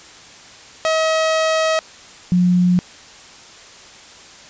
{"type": "tone pair in turn", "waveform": ["sawtooth", "sine"], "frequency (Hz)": [638, 179.03], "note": ["D#5", "F3"], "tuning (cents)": [43, 43], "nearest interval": "octave + minor seventh", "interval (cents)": 2200, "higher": "first", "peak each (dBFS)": -11, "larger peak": "neither", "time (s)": [[0.85, 1.79], [2.32, 2.79]], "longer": "first", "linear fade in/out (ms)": 0, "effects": ["white hiss -41 dBFS RMS until 4.49 s", "resampled to 16000 Hz"]}